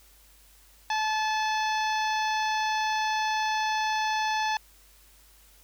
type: harmonic tone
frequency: 866 Hz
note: A5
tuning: 28 cents flat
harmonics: 1 / 2 / 3 / 4 / 5 / 6 / 7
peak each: -26 / -32 / -36 / -38 / -40 / -42 / -43 dBFS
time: 0.9-4.57 s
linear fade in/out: 2 ms
effects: added 50 Hz sine -58 dBFS peak until 5.63 s + white hiss -58 dBFS RMS until 5.63 s